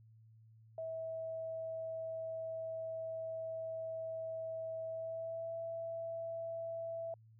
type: tone with pitch glide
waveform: sine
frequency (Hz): 649 to 662.6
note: E5 to E5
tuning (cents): -27 to +9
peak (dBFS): -39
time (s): 0.78-7.14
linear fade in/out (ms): 2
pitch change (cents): +36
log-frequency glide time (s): 4.85-5.56
effects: added 111 Hz sine -59 dBFS peak until 7.39 s